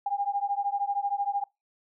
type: beating tone pair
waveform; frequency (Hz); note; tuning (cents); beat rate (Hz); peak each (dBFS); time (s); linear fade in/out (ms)
sine; 800 / 813; G5 / G#5; +35 / -37; 13; -29; 0.06-1.44; 5
effects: noise-tail reverb RT60 0.2 s tail -24 dB re dry